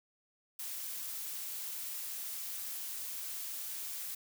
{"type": "noise", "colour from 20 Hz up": "blue", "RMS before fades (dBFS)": -41, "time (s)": [0.59, 4.15], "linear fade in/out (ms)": 5, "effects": []}